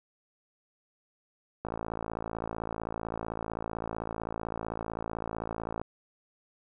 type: click train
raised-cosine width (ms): 1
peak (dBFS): -20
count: 233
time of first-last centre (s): 1.65-5.815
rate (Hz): 55.7
effects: none